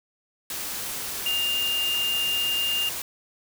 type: tone in noise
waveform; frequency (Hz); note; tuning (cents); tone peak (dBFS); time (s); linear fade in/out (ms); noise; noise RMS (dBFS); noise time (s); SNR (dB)
sine; 2809; F7; +9; -23; 1.26-2.89; 2; white; -32; 0.5-3.02; +6
effects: none